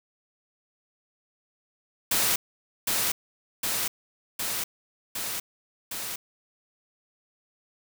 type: noise with echo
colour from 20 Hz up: white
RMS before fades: -24 dBFS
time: 2.11-2.36 s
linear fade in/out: 5 ms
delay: 760 ms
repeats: 5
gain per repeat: -2 dB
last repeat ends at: 6.16 s
effects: none